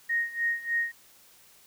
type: tone with tremolo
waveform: sine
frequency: 1864.7 Hz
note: A#6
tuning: in tune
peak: -23 dBFS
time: 0.09-0.92 s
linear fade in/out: 10 ms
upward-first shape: sine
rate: 3.3 Hz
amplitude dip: 85%
effects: white hiss -57 dBFS RMS until 1.66 s